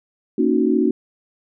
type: chord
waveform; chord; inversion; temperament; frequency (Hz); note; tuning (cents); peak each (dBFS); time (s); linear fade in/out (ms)
sine; D# minor seventh; second; equal; 233.1 / 277.2 / 311.1 / 370; A#3 / C#4 / D#4 / F#4; 0 / 0 / 0 / 0; -20; 0.38-0.91; 5
effects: none